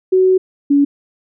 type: tone pair in turn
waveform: sine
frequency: 373.7 / 283.8 Hz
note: F#4 / C#4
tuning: +17 / +41 cents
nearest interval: perfect fourth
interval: 476 cents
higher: first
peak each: -8 / -8 dBFS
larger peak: neither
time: 0.12-0.38 / 0.7-0.85 s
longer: first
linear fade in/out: 10 ms
effects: none